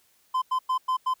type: tone bursts at uneven times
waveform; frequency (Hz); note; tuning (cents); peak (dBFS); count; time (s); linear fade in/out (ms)
triangle; 1028; C6; -31; -20; 5; 0.34-0.42 / 0.51-0.59 / 0.69-0.78 / 0.88-0.97 / 1.06-1.14; 10
effects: white hiss -64 dBFS RMS until 1.2 s